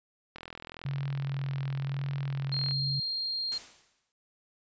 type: click train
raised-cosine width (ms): 0.3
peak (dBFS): -26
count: 99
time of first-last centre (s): 0.36-2.71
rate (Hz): 41.7
type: tone with vibrato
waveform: sine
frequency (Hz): 137.7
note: C#3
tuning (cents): -11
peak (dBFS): -30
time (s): 0.85-3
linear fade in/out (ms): 5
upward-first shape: triangle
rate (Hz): 0.98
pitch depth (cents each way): 16
type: tone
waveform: sine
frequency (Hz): 4213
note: C8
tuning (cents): +11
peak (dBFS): -30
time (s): 2.52-3.58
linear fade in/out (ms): 5
type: noise with exponential decay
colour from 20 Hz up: white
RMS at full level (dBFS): -41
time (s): 3.52-4.12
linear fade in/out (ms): 0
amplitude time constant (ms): 130
effects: resampled to 16000 Hz